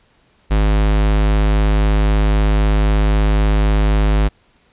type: tone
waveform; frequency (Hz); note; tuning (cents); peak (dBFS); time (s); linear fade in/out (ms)
square; 51.91; G#1; 0; -12; 0.5-4.29; 20
effects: pink hiss -56 dBFS RMS until 4.72 s + resampled to 8000 Hz